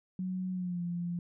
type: tone with pitch glide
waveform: sine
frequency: 185 to 173.61 Hz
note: F#3 to F3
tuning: 0 to -10 cents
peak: -32 dBFS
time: 0.19-1.19 s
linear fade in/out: 2 ms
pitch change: -110 cents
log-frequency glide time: 0.52-0.82 s
effects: none